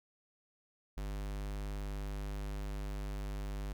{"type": "tone", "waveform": "square", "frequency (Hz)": 50.2, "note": "G1", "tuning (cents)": 42, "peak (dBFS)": -38, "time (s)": [0.97, 3.73], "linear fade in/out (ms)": 5, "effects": []}